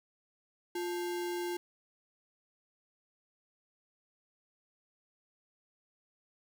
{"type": "tone with sample-and-hold", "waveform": "sine", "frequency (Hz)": 351.1, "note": "F4", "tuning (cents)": 9, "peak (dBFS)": -33, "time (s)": [0.75, 1.57], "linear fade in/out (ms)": 5, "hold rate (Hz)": 1225, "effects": []}